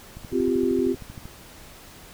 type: click train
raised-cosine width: 5 ms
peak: -26 dBFS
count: 15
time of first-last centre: 0.17-1.255 s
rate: 12.9 Hz
type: chord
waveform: sine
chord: C suspended fourth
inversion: none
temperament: equal with one note detuned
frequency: 258.8 / 349.2 / 392 Hz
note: C4 / F4 / G4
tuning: -19 / 0 / 0 cents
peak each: -24 dBFS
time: 0.31-0.96 s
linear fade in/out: 50 ms
effects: pink hiss -46 dBFS RMS until 2.13 s